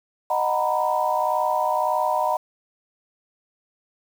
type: chord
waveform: sine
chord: B major seventh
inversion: first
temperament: just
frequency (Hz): 617.4 / 740.8 / 926 / 987.8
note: D#5 / F#5 / A#5 / B5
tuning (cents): -14 / +2 / -12 / 0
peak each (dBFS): -25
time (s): 0.3-2.37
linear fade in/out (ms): 5
effects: 7-bit